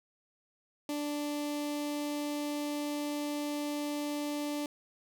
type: tone with notch filter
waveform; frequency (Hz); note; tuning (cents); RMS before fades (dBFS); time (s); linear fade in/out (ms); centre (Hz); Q
sawtooth; 293.4; D4; -2; -35; 0.89-4.66; 2; 1500; 1.4
effects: none